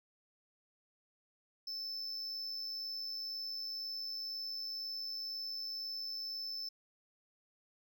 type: tone with amplitude modulation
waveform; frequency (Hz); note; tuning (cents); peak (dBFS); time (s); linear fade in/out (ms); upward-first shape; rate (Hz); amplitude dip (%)
triangle; 5274; E8; 0; -36; 1.67-6.69; 5; sine; 102; 40
effects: none